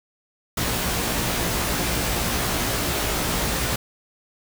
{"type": "noise with comb filter", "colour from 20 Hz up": "pink", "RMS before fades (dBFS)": -24, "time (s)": [0.57, 3.76], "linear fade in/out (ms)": 5, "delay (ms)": 17, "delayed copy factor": 0.8, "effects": []}